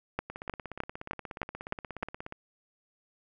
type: two click trains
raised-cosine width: 0.5 ms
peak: -24 / -15 dBFS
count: 35 / 7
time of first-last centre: 0.3-2.324 / 0.19-2.03 s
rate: 16.8 / 3.26 Hz
effects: none

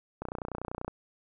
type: click train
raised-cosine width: 1 ms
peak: -21 dBFS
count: 21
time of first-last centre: 0.22-0.88 s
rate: 30.3 Hz
effects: none

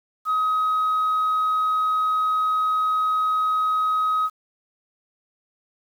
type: tone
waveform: sine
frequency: 1265 Hz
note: D#6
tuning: 28 cents sharp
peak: -17 dBFS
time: 0.25-4.3 s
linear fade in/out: 50 ms
effects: tanh soft clip ceiling -16 dBFS + 8-bit

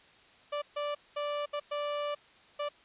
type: tone bursts at uneven times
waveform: 30% pulse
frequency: 585 Hz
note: D5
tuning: 7 cents flat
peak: -29 dBFS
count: 6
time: 0.52-0.62 / 0.76-0.95 / 1.16-1.46 / 1.53-1.6 / 1.71-2.15 / 2.59-2.69 s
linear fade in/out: 10 ms
effects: white hiss -59 dBFS RMS until 2.84 s + resampled to 8000 Hz

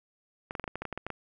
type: clicks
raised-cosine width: 0.5 ms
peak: -20 dBFS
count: 12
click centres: 0.509 / 0.552 / 0.597 / 0.641 / 0.678 / 0.756 / 0.82 / 0.853 / 0.927 / 0.976 / 1.066 / 1.103 s
effects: none

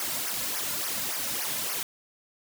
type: noise with flanger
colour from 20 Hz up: white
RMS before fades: -31 dBFS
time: 0-1.83 s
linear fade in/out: 2 ms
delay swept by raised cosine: 0.25 to 2.65 ms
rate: 3.5 Hz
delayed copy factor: -0.95
effects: none

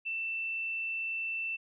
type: tone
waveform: sine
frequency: 2671 Hz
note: E7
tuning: 22 cents sharp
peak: -32 dBFS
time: 0.05-1.57 s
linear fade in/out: 20 ms
effects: none

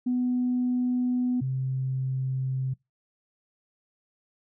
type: tone pair in turn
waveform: sine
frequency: 248.6 / 131.27 Hz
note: B3 / C3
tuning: +12 / +6 cents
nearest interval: major seventh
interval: 1106 cents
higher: first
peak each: -22 / -25 dBFS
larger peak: first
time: 0.06-1.41 / 1.41-2.74 s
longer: first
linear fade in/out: 10 ms
effects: noise-tail reverb RT60 0.2 s tail -24 dB re dry + tanh soft clip ceiling -18 dBFS

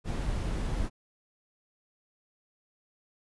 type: noise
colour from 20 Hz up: brown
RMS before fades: -31 dBFS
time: 0.04-0.9 s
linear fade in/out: 50 ms
effects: resampled to 24000 Hz

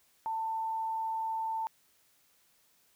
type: tone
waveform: sine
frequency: 892 Hz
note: A5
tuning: 23 cents sharp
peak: -31 dBFS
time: 0.26-1.67 s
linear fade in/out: 0 ms
effects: white hiss -68 dBFS RMS until 2.95 s

